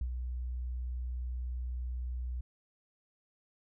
sine tone with ADSR envelope, 61.74 Hz, B1, in tune, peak -30 dBFS, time 0.01-2.41 s, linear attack 3 ms, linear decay 68 ms, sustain -4 dB, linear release 6 ms, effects none

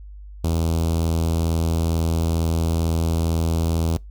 sawtooth tone with notch filter, 82.2 Hz, E2, 4 cents flat, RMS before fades -21 dBFS, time 0.44-3.97 s, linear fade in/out 0 ms, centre 1800 Hz, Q 0.57, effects noise-tail reverb RT60 0.2 s tail -25 dB re dry + added 50 Hz sine -36 dBFS peak until 4.1 s

